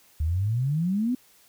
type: exponential sweep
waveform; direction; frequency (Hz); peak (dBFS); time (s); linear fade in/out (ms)
sine; up; 73.42 to 259.7; -22; 0.2-1.15; 5
effects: white hiss -58 dBFS RMS until 1.48 s